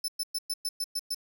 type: tone bursts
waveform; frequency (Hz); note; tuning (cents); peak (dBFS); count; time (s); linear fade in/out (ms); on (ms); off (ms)
sawtooth; 5274; E8; 0; -26; 8; 0.04-1.146; 5; 42; 110
effects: none